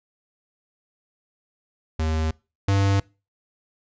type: tone pair in turn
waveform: square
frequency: 79.1 / 98.65 Hz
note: D#2 / G2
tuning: +29 / +11 cents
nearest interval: major third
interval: 382 cents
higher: second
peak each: -22 / -18 dBFS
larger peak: second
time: 1.99-2.31 / 2.68-3 s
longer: neither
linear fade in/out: 5 ms
effects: noise-tail reverb RT60 0.3 s tail -24 dB re dry + resampled to 16000 Hz